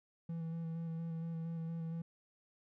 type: tone with vibrato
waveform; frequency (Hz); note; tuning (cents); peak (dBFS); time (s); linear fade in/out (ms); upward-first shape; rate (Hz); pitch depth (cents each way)
triangle; 164.81; E3; 0; -36; 0.29-2.02; 5; square; 4.3; 16
effects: none